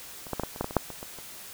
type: clicks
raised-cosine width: 1 ms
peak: -27 / -15 / -14 / -15 / -26 / -13 / -16 / -23 / -6 / -24 / -24 / -29 dBFS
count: 12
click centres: 0.268 / 0.333 / 0.397 / 0.435 / 0.561 / 0.61 / 0.644 / 0.709 / 0.767 / 0.903 / 1.029 / 1.187 s
effects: white hiss -44 dBFS RMS until 1.53 s